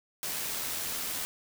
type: noise with amplitude modulation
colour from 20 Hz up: white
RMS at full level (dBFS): -33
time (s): 0.23-1.25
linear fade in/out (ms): 0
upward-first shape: sine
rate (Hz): 79.7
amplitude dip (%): 30
effects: none